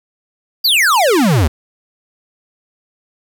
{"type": "exponential sweep", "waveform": "square", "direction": "down", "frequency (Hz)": [4918, 69.3], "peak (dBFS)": -10, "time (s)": [0.64, 1.48], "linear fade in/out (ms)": 10, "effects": ["7-bit"]}